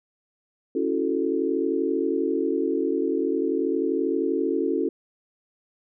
sine chord, F# minor seventh, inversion second, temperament equal, 277.2 / 329.6 / 370 / 440 Hz, C#4 / E4 / F#4 / A4, 0 / 0 / 0 / 0 cents, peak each -27 dBFS, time 0.75-4.89 s, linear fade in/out 5 ms, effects none

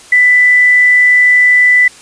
sine tone with quantisation, 1987 Hz, B6, 10 cents sharp, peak -4 dBFS, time 0.12-1.88 s, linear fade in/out 5 ms, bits 5, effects white hiss -37 dBFS RMS until 2.01 s + resampled to 22050 Hz

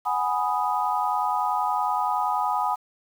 sine chord, G# minor seventh, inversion third, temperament equal, 740 / 830.6 / 987.8 / 1244.5 Hz, F#5 / G#5 / B5 / D#6, 0 / 0 / 0 / 0 cents, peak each -29 / -26 / -27 / -28 dBFS, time 0.05-2.76 s, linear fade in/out 20 ms, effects 8-bit

